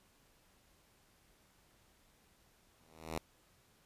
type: tone with exponential growth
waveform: 5% pulse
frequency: 80 Hz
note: D#2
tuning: 49 cents sharp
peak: -24 dBFS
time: 2.8-3.18 s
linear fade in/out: 5 ms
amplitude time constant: 82 ms
effects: pink hiss -69 dBFS RMS until 3.85 s + resampled to 32000 Hz